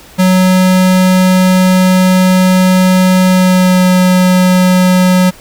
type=tone with pitch glide; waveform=square; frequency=185 to 183.19 Hz; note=F#3 to F#3; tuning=0 to -17 cents; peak=-6 dBFS; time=0.18-5.31 s; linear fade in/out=20 ms; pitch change=-17 cents; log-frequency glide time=3.27-3.82 s; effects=pink hiss -37 dBFS RMS until 5.4 s